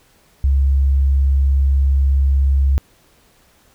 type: tone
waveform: sine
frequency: 68.3 Hz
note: C#2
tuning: 25 cents flat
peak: -11 dBFS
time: 0.44-2.78 s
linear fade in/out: 0 ms
effects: pink hiss -54 dBFS RMS until 3.74 s